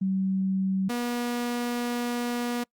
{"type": "tone pair in turn", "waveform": ["sine", "sawtooth"], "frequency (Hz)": [190.9, 241.1], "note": ["G3", "B3"], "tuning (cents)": [-46, -41], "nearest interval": "major third", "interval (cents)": 405, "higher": "second", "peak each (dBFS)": -23, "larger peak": "neither", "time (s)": [[0.01, 0.89], [0.89, 2.64]], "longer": "second", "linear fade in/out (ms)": 10, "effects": ["noise-tail reverb RT60 0.1 s tail -25 dB re dry", "Opus 32 kbps"]}